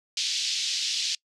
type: band-pass noise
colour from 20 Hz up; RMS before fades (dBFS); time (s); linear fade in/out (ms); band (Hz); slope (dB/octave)
white; -28; 0.17-1.15; 2; 3000 to 5600; 24
effects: noise-tail reverb RT60 0.1 s tail -25 dB re dry + low-pass 9000 Hz 12 dB/octave